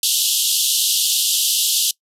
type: band-pass noise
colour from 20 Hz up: pink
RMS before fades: -18 dBFS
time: 0.03-1.91 s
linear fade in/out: 2 ms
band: 2900 to 14000 Hz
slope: 96 dB/octave
effects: noise-tail reverb RT60 0.1 s tail -23 dB re dry